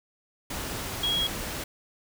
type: tone in noise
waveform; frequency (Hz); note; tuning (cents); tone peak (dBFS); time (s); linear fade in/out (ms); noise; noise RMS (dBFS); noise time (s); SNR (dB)
sine; 3303; G#7; -10; -24; 1.03-1.27; 5; pink; -34; 0.5-1.64; +7
effects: none